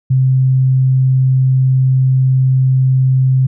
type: tone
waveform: sine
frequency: 130.81 Hz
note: C3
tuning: in tune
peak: -8 dBFS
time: 0.1-3.47 s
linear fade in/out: 10 ms
effects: none